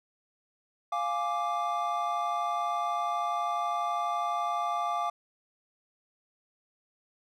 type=chord; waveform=triangle; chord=D diminished; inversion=first; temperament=equal; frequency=698.5 / 830.6 / 1174.7 Hz; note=F5 / Ab5 / D6; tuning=0 / 0 / 0 cents; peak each=-30 / -33 / -29 dBFS; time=0.92-5.1 s; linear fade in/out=5 ms; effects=none